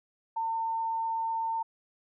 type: tone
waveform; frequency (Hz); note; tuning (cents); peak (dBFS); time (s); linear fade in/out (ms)
sine; 904; A5; +47; -28; 0.36-1.63; 10
effects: none